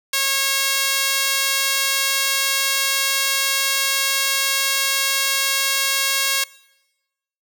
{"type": "tone with high-pass filter", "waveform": "sawtooth", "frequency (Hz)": 546, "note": "C#5", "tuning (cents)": -26, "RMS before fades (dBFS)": -20, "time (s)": [0.13, 6.44], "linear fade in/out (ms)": 5, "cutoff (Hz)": 2300, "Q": 0.68, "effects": ["noise-tail reverb RT60 1.0 s tail -22 dB re dry"]}